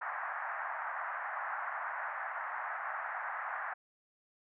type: band-pass noise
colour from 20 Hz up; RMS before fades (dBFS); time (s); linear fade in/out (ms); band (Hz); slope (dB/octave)
white; -39; 0.01-3.74; 10; 690 to 1800; 48
effects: none